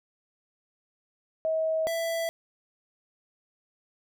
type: tone pair in turn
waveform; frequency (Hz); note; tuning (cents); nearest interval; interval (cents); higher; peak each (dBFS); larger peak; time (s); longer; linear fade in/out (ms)
sine / square; 639 / 663; D#5 / E5; +46 / +10; minor second; 64; second; -24 / -28; first; 1.45-1.87 / 1.87-2.29; neither; 0
effects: none